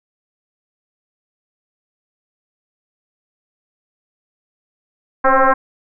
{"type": "tone with frequency modulation", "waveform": "sine", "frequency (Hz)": 271.9, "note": "C#4", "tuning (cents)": -33, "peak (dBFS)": -9, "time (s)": [5.24, 5.54], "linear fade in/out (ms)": 10, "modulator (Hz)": 265, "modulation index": 5, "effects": []}